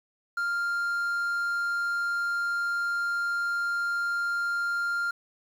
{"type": "tone with quantisation", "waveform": "triangle", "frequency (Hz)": 1396.9, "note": "F6", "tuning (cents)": 0, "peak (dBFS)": -24, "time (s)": [0.37, 5.11], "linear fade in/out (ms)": 5, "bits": 9, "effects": []}